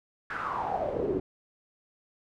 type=noise with band-pass filter sweep; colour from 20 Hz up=brown; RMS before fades=-31 dBFS; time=0.3-1.2 s; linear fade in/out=5 ms; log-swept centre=1600 to 330 Hz; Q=6.1; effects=none